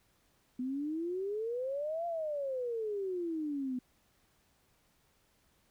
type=exponential two-way sweep; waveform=sine; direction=up then down; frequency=246.9 to 694 to 246.9 Hz; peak=-33 dBFS; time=0.59-3.79 s; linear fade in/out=5 ms; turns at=2.06 s; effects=pink hiss -71 dBFS RMS until 5.7 s